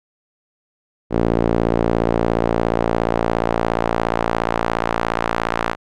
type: tone with band-pass filter sweep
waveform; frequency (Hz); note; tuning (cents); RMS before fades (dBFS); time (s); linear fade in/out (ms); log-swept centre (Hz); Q
sawtooth; 57.1; A#1; -35; -19; 1.1-5.76; 50; 390 to 1200; 1
effects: none